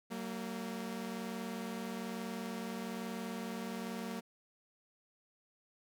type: tone pair together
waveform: sawtooth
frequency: 189.28 / 230.4 Hz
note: F#3 / A#3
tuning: +40 / -20 cents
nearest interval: minor third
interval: 340 cents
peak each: -39 / -37 dBFS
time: 0.1-4.21 s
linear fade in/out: 20 ms
effects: none